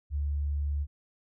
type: tone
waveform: sine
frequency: 72.3 Hz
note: D2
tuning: 27 cents flat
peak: -27 dBFS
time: 0.1-0.87 s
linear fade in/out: 50 ms
effects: none